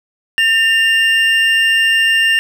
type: tone pair together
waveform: triangle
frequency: 1806.6 / 2794 Hz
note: A6 / F7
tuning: +45 / 0 cents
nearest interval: minor sixth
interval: 755 cents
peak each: -11 dBFS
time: 0.38-2.39 s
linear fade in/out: 0 ms
effects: none